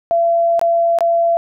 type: tone with dropouts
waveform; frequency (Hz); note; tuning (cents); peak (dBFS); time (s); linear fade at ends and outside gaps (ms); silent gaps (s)
sine; 677; E5; +46; -11; 0.11-1.37; 0; 0.594-0.614 / 0.987-1.007
effects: none